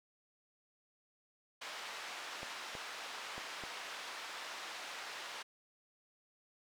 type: band-pass noise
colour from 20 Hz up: pink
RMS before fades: -46 dBFS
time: 1.61-5.43 s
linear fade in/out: 10 ms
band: 860 to 4900 Hz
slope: 12 dB/octave
type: clicks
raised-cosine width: 1 ms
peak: -31 dBFS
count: 4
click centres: 2.431 / 2.752 / 3.38 / 3.637 s
effects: none